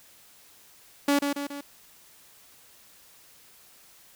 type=tone with echo; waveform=sawtooth; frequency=284.5 Hz; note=C#4; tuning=45 cents sharp; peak=-16 dBFS; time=1.08-1.19 s; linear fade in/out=5 ms; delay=140 ms; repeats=3; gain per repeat=-5 dB; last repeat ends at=1.61 s; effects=white hiss -55 dBFS RMS until 4.15 s